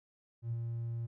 triangle tone with ADSR envelope, 116.54 Hz, A#2, in tune, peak -28 dBFS, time 0.42-1.07 s, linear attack 100 ms, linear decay 34 ms, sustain -4 dB, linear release 20 ms, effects tanh soft clip ceiling -30 dBFS

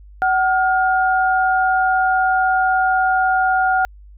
sine tone pair together, 752.7 / 1421 Hz, F#5 / F6, +29 / +30 cents, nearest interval major seventh, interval 1101 cents, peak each -15 / -18 dBFS, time 0.22-3.85 s, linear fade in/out 0 ms, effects added 50 Hz sine -39 dBFS peak until 4.17 s

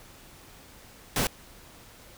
pink noise, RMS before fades -26 dBFS, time 1.16-1.27 s, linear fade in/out 2 ms, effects pink hiss -51 dBFS RMS until 2.17 s

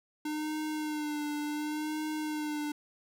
square tone with vibrato, 302.1 Hz, D4, 49 cents sharp, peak -33 dBFS, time 0.25-2.72 s, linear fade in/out 5 ms, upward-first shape sine, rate 0.69 Hz, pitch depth 35 cents each way, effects none

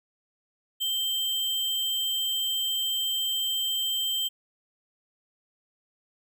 sine tone with sample-and-hold, 3136 Hz, G7, in tune, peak -25 dBFS, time 0.8-4.29 s, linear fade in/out 20 ms, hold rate 11025 Hz, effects none

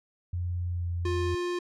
sine tone with pitch glide, 88.2 to 86.73 Hz, F2 to F2, +18 to -11 cents, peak -28 dBFS, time 0.33-1.35 s, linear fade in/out 5 ms, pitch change -29 cents, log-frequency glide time 0.69-0.87 s
square tone, 353.4 Hz, F4, 21 cents sharp, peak -29 dBFS, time 1.05-1.59 s, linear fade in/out 5 ms
effects low-pass 6000 Hz 12 dB/octave

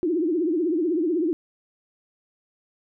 sine tone with vibrato, 332.9 Hz, E4, 17 cents sharp, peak -20 dBFS, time 0.03-1.33 s, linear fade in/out 0 ms, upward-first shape triangle, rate 16 Hz, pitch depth 210 cents each way, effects none

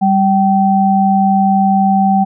sine tone pair together, 196 / 771.9 Hz, G3 / G5, 0 / -27 cents, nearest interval 2 octaves, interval 2373 cents, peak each -11 dBFS, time 0.01-2.25 s, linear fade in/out 20 ms, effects none

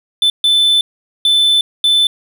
triangle tone bursts at uneven times, 3520 Hz, A7, in tune, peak -7 dBFS, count 4, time 0.22-0.3 / 0.44-0.81 / 1.25-1.61 / 1.84-2.07 s, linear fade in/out 2 ms, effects none

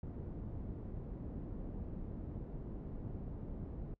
pink low-pass noise, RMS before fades -44 dBFS, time 0.03-3.94 s, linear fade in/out 2 ms, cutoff 330 Hz, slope 12 dB/octave, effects noise-tail reverb RT60 0.1 s tail -23 dB re dry

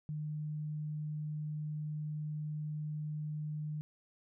sine tone, 151.7 Hz, D#3, 44 cents flat, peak -36 dBFS, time 0.09-3.81 s, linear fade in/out 0 ms, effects none

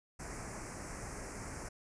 pink band-stop noise, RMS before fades -44 dBFS, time 0.19-1.69 s, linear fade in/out 10 ms, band 2300 to 5300 Hz, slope 48 dB/octave, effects resampled to 22050 Hz

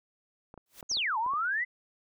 clicks, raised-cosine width 1 ms, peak -33 dBFS, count 7, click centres 0.541 / 0.577 / 0.828 / 0.915 / 0.971 / 1.263 / 1.336 s
white noise with exponential growth, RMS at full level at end -43 dBFS, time 0.66-0.81 s, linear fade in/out 2 ms, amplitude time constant 31 ms
sine exponential two-way sweep, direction down then up, 6830 to 851 to 2061 Hz, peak -27 dBFS, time 0.89-1.65 s, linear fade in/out 20 ms, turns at 1.18 s
effects none

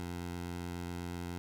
15% pulse tone with vibrato, 87.4 Hz, F2, 2 cents sharp, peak -32 dBFS, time 0-1.38 s, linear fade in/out 0 ms, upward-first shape sine, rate 9.1 Hz, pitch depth 11 cents each way, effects none

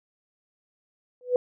sine tone with exponential growth, 496.4 Hz, B4, 9 cents sharp, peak -14 dBFS, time 1.21-1.36 s, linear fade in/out 1 ms, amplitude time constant 32 ms, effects none

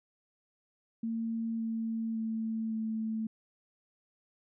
sine tone with pitch steps, 227.1 / 225 / 222.9 / 220.9 Hz, A#3 / A3 / A3 / A3, -45 / +39 / +23 / +7 cents, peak -31 dBFS, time 1.03-3.27 s, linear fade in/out 5 ms, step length 560 ms, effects none

